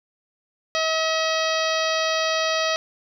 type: harmonic tone with a mistuned harmonic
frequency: 640 Hz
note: D#5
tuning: 49 cents sharp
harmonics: 1 / 2 / 3 / 4 / 5 / 6 / 7 / 8 / 9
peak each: -24 / -27 / -29 / -30 / -31 / -32 / -32 / -33 / -34 dBFS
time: 0.75-2.76 s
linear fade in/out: 0 ms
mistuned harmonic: 8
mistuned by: -52 cents
effects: 9-bit